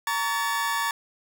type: tone cluster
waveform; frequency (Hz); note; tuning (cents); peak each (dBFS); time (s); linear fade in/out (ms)
40% pulse; 921 / 1131 / 1738; A#5 / C#6 / A6; -21 / +34 / -22; -28; 0.07-0.91; 2
effects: none